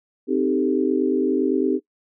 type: chord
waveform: sine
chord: A half-diminished seventh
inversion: first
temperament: equal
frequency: 261.6 / 311.1 / 392 / 440 Hz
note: C4 / Eb4 / G4 / A4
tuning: 0 / 0 / 0 / 0 cents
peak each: -22 / -23 / -22 / -27 dBFS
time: 0.27-1.8 s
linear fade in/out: 50 ms
effects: noise-tail reverb RT60 0.1 s tail -20 dB re dry